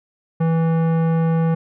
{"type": "tone with tanh clipping", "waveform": "sine", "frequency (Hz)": 163.8, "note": "E3", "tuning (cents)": -11, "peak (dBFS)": -17, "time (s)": [0.4, 1.55], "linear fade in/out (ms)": 10, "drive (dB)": 16, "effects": []}